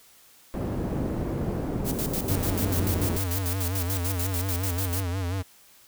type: low-pass noise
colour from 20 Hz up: white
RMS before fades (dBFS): -29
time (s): 0.54-3.17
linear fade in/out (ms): 0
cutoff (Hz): 320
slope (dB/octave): 12
type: noise with tremolo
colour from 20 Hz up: blue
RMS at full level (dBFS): -31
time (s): 1.84-5.04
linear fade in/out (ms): 50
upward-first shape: square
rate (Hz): 6.8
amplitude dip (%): 75
type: tone with vibrato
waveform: square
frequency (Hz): 91.7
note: F#2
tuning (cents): -15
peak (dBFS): -27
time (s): 2.28-5.43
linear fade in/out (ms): 20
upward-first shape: sine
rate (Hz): 5.6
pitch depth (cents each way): 110
effects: white hiss -55 dBFS RMS until 5.87 s